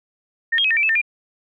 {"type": "tone with pitch steps", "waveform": "sine", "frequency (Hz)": [1832, 3246, 2547, 1820, 2330, 2612, 1800, 2406], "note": ["A#6", "G#7", "D#7", "A#6", "D7", "E7", "A6", "D7"], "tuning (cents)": [-31, -40, 40, -42, -14, -17, 39, 41], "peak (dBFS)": -15, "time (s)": [0.52, 1.016], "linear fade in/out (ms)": 10, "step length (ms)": 62, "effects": []}